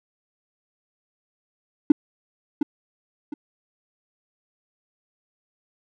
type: tone with echo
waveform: triangle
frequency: 293.7 Hz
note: D4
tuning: in tune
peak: -4 dBFS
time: 1.9-1.92 s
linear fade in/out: 5 ms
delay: 710 ms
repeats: 2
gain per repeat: -11 dB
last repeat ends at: 3.34 s
effects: tanh soft clip ceiling -6 dBFS